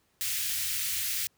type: band-stop noise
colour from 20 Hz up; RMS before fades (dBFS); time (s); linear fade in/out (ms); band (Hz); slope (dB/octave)
white; -31; 0.21-1.27; 0; 100 to 1800; 24
effects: pink hiss -70 dBFS RMS until 1.37 s + high-pass 60 Hz 12 dB/octave